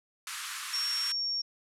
pink band-pass noise, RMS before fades -39 dBFS, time 0.27-1.12 s, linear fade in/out 2 ms, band 1100 to 12000 Hz, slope 48 dB/octave
sine tone, 5520 Hz, F8, 21 cents flat, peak -29 dBFS, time 0.73-1.42 s, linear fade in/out 10 ms
effects none

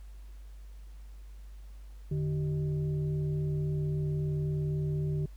sine tone with frequency modulation, 149.4 Hz, D3, 30 cents sharp, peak -28 dBFS, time 2.11-5.26 s, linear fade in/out 5 ms, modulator 235 Hz, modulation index 0.54, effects added 50 Hz sine -44 dBFS peak until 5.36 s + pink hiss -65 dBFS RMS until 5.36 s

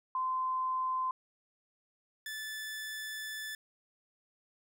sine / sawtooth tone pair in turn, 1033 / 1745.3 Hz, C6 / A6, -22 / -15 cents, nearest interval major sixth, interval 907 cents, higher second, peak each -30 / -35 dBFS, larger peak first, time 0.15-1.11 / 2.26-3.55 s, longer second, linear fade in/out 2 ms, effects none

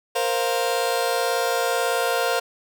sawtooth chord, Bb suspended second, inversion none, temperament just, 466.2 / 524.4 / 699.2 Hz, Bb4 / C5 / F5, 0 / +4 / +2 cents, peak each -21 dBFS, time 0.15-2.4 s, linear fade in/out 10 ms, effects none

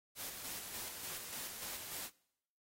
white noise with tremolo, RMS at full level -44 dBFS, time 0.15-2.11 s, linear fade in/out 50 ms, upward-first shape square, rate 3.4 Hz, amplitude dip 35%, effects noise-tail reverb RT60 0.8 s tail -24 dB re dry + AAC 48 kbps

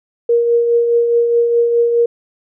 sine tone with tremolo, 470.7 Hz, A#4, 17 cents sharp, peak -8 dBFS, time 0.29-2.06 s, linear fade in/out 5 ms, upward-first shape triangle, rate 4.8 Hz, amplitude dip 45%, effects none

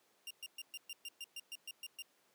sawtooth tone bursts, 2794 Hz, F7, in tune, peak -40 dBFS, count 12, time 0.27-2.022 s, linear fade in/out 2 ms, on 36 ms, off 120 ms, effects pink hiss -72 dBFS RMS until 2.34 s + high-pass 300 Hz 12 dB/octave

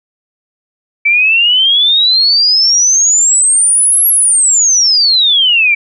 sine exponential two-way sweep, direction up then down, 2300 to 11460 to 2300 Hz, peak -6 dBFS, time 1.05-5.75 s, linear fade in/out 10 ms, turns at 4.08 s, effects none

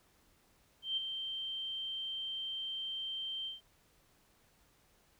sine tone with ADSR envelope, 3135 Hz, G7, 1 cent flat, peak -30 dBFS, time 0.82-3.61 s, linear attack 150 ms, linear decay 14 ms, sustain -7 dB, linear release 150 ms, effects pink hiss -69 dBFS RMS until 5.19 s

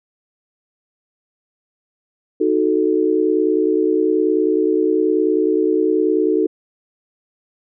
sine chord, D# diminished, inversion none, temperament equal, 311.1 / 370 / 440 Hz, D#4 / F#4 / A4, 0 / 0 / 0 cents, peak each -18 / -18 / -18 dBFS, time 2.4-6.47 s, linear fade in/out 10 ms, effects none

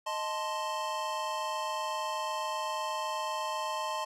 square chord, A diminished, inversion second, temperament equal, 622.3 / 880 / 1046.5 Hz, Eb5 / A5 / C6, 0 / 0 / 0 cents, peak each -39 / -37 / -36 dBFS, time 0.06-4.05 s, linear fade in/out 10 ms, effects low-pass 9000 Hz 12 dB/octave

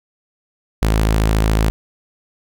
sawtooth tone, 53.9 Hz, A1, 35 cents flat, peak -9 dBFS, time 0.82-1.7 s, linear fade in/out 0 ms, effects none

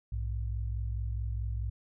sine tone pair together, 59.94 / 104.6 Hz, A#1 / G#2, +49 / +13 cents, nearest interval minor seventh, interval 964 cents, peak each -32 / -36 dBFS, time 0.12-1.7 s, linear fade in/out 5 ms, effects none

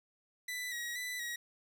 sawtooth tone with vibrato, 1946 Hz, B6, 26 cents flat, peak -34 dBFS, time 0.48-1.36 s, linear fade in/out 5 ms, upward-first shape square, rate 2.1 Hz, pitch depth 38 cents each way, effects none

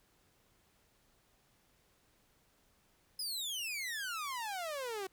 sawtooth exponential sweep, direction down, 5140 to 370 Hz, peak -34 dBFS, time 3.19-5.07 s, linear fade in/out 5 ms, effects pink hiss -71 dBFS RMS until 5.12 s

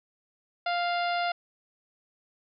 harmonic tone, 698.5 Hz, F5, in tune, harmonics 1 / 2 / 3 / 4 / 5 / 6 / 7, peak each -27 / -33 / -37 / -39 / -41 / -43 / -44 dBFS, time 0.66-1.32 s, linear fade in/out 5 ms, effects none

